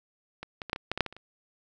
clicks, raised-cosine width 0.3 ms, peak -22 / -20 / -22 / -11 / -20 / -12 / -16 / -6 / -19 / -30 / -30 dBFS, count 11, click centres 0.43 / 0.618 / 0.697 / 0.731 / 0.761 / 0.916 / 0.976 / 1.007 / 1.063 / 1.126 / 1.166 s, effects none

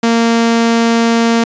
sawtooth tone, 230.8 Hz, A#3, 17 cents flat, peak -5 dBFS, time 0.03-1.44 s, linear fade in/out 5 ms, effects resampled to 16000 Hz

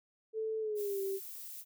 sine tone with pitch glide, 440 to 389.7 Hz, A4 to G4, 0 to -10 cents, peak -33 dBFS, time 0.33-1.2 s, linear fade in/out 50 ms, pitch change -210 cents, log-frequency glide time 0.6-1.01 s
violet noise, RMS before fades -46 dBFS, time 0.75-1.65 s, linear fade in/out 50 ms
effects none

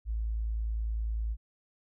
sine tone, 55 Hz, A1, in tune, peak -29 dBFS, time 0.05-1.37 s, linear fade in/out 50 ms, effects none

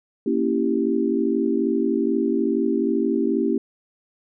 sine chord, A# diminished seventh, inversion none, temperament equal, 233.1 / 277.2 / 329.6 / 392 Hz, A#3 / C#4 / E4 / G4, 0 / 0 / 0 / 0 cents, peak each -24 dBFS, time 0.26-3.58 s, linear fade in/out 5 ms, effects none

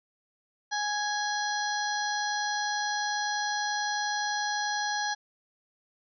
harmonic tone with a mistuned harmonic, 830.6 Hz, G#5, in tune, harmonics 1 / 2 / 4 / 5 / 6 / 7, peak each -31 / -32 / -41 / -37 / -42 / -38 dBFS, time 0.71-5.15 s, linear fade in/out 20 ms, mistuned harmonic 6, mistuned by +21 cents, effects none

